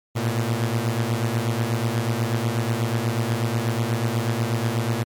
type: beating tone pair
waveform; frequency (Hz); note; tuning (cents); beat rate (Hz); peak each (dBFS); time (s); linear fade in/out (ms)
sawtooth; 111.8 / 120; A2 / B2; +28 / -49; 8.2; -20; 0.15-5.04; 20
effects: MP3 96 kbps